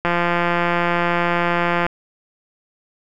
click train, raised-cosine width 0.5 ms, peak -4 dBFS, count 315, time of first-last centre 0.05-1.865 s, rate 173 Hz, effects none

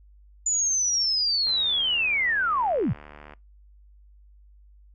sine linear sweep, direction down, 7040 to 81 Hz, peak -21 dBFS, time 0.46-2.93 s, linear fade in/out 5 ms
click train, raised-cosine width 0.5 ms, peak -28 dBFS, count 140, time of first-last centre 1.47-3.336 s, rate 74.5 Hz
effects noise-tail reverb RT60 0.2 s tail -22 dB re dry + added 50 Hz sine -50 dBFS peak until 4.94 s

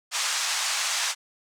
white band-pass noise, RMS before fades -27 dBFS, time 0.11-1.15 s, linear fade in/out 50 ms, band 780 to 7700 Hz, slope 24 dB/octave, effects none

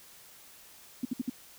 sine tone bursts, 250.3 Hz, B3, 23 cents sharp, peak -27 dBFS, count 4, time 1.03-1.298 s, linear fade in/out 5 ms, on 22 ms, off 60 ms, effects white hiss -54 dBFS RMS until 1.58 s

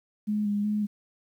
sine tone with vibrato, 207.7 Hz, G#3, in tune, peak -24 dBFS, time 0.27-0.87 s, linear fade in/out 20 ms, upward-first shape square, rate 2.7 Hz, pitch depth 22 cents each way, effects 10-bit

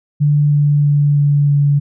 sine tone with pitch steps, 146.83 / 145.98 / 145.14 / 144.31 / 143.48 Hz, D3 / D3 / D3 / D3 / D3, 0 / -10 / -20 / -30 / -40 cents, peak -9 dBFS, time 0.2-1.8 s, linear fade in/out 20 ms, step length 320 ms, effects none

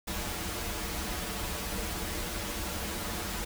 pink noise with comb filter, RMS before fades -35 dBFS, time 0.07-3.45 s, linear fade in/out 10 ms, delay 7.6 ms, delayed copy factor -0.9, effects none

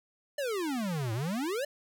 square exponential two-way sweep, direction down then up, 602 to 106.9 to 602 Hz, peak -31 dBFS, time 0.38-1.65 s, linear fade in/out 5 ms, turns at 1.13 s, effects none

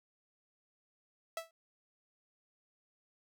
sawtooth tone with exponential decay, 657 Hz, E5, 6 cents flat, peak -30 dBFS, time 1.37-1.51 s, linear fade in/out 2 ms, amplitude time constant 30 ms, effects none

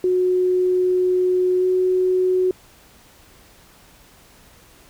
sine tone with pitch glide, 365.5 to 368.9 Hz, F#4 to F#4, -21 to -5 cents, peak -15 dBFS, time 0.04-2.51 s, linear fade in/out 2 ms, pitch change +16 cents, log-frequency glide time 1.59-1.64 s, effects pink hiss -50 dBFS RMS until 4.89 s

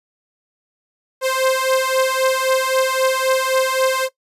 sawtooth beating tone pair, 522 / 525.8 Hz, C5 / C5, -4 / +8 cents, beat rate 3.8 Hz, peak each -15 dBFS, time 1.21-4.09 s, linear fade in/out 50 ms, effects noise-tail reverb RT60 0.1 s tail -17 dB re dry + resampled to 32000 Hz

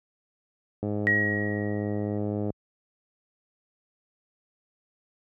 click train, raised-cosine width 2 ms, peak -17 dBFS, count 175, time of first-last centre 0.83-2.503 s, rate 104 Hz
sine tone with exponential decay, 1900 Hz, A#6, 33 cents sharp, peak -18 dBFS, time 1.07-2.18 s, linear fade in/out 0 ms, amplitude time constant 240 ms
effects high-pass 60 Hz 12 dB/octave

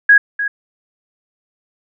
sine tone with echo, 1655 Hz, G#6, 6 cents flat, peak -4 dBFS, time 0.09-0.18 s, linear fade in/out 5 ms, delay 300 ms, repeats 1, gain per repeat -12 dB, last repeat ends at 0.48 s, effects none

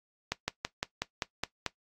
slowing click train, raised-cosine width 0.2 ms, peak -12 dBFS, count 8, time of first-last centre 0.32-1.663 s, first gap 160 ms, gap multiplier 1.06, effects noise-tail reverb RT60 0.1 s tail -17 dB re dry + AAC 48 kbps

